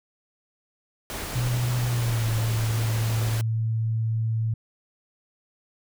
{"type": "noise", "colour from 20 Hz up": "pink", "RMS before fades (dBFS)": -33, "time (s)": [1.1, 3.41], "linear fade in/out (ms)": 0}
{"type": "tone with pitch glide", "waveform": "sine", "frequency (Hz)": [122.2, 112.06], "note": ["B2", "A2"], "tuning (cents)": [-18, 32], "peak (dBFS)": -22, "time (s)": [1.35, 4.54], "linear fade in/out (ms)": 5, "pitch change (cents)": -150, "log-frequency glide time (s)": [1.87, 2.26]}
{"effects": []}